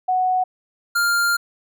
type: tone pair in turn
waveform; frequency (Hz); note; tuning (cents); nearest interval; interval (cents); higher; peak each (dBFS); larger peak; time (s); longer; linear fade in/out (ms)
sine / square; 740 / 1399.8; F#5 / F6; 0 / +4; major seventh; 1104; second; -16 / -17; first; 0.08-0.44 / 0.95-1.37; second; 10
effects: none